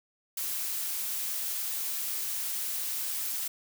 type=noise; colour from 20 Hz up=blue; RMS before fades=-33 dBFS; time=0.37-3.48 s; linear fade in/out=5 ms; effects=none